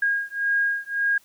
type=beating tone pair; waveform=sine; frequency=1629 / 1630.8 Hz; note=G#6 / G#6; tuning=-34 / -32 cents; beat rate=1.8 Hz; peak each=-24 dBFS; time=0.02-1.18 s; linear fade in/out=5 ms; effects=white hiss -58 dBFS RMS until 1.24 s